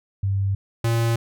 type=tone pair in turn; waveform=sine / square; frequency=98.1 / 115.61 Hz; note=G2 / A#2; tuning=+2 / -14 cents; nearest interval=minor third; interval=284 cents; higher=second; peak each=-19 dBFS; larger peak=neither; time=0.23-0.55 / 0.84-1.16 s; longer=neither; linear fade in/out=5 ms; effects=none